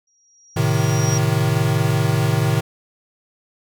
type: tone with exponential growth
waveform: sine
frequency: 5690 Hz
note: F8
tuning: 31 cents sharp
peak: -22 dBFS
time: 0.07-1.18 s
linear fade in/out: 5 ms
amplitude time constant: 240 ms
type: chord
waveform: square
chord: A diminished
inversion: none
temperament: equal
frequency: 110 / 130.81 / 155.56 Hz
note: A2 / C3 / Eb3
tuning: 0 / 0 / 0 cents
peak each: -21 dBFS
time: 0.56-2.61 s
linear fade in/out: 10 ms
effects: none